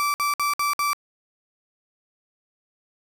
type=tone bursts; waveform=35% pulse; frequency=1163 Hz; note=D6; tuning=17 cents flat; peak=-19 dBFS; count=5; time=0-0.932 s; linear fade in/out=0 ms; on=140 ms; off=58 ms; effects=none